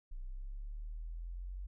sine linear sweep, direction up, 30 to 47.34 Hz, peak -40 dBFS, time 0.11-1.67 s, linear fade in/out 10 ms, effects none

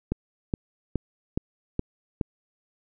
click train, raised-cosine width 3 ms, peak -12 dBFS, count 6, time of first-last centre 0.12-2.212 s, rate 2.39 Hz, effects none

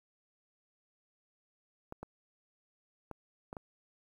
clicks, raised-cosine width 1 ms, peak -28 dBFS, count 5, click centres 1.924 / 2.03 / 3.113 / 3.529 / 3.568 s, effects 10-bit

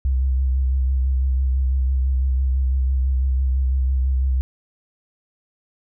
sine tone with vibrato, 65.3 Hz, C2, 3 cents flat, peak -16 dBFS, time 0.05-4.41 s, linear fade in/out 0 ms, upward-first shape sine, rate 6 Hz, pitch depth 37 cents each way, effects none

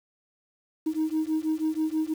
sine beating tone pair, 311.1 / 317.3 Hz, D#4 / D#4, 0 / +34 cents, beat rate 6.2 Hz, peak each -26 dBFS, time 0.86-2.14 s, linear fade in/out 10 ms, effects tanh soft clip ceiling -20 dBFS + 8-bit

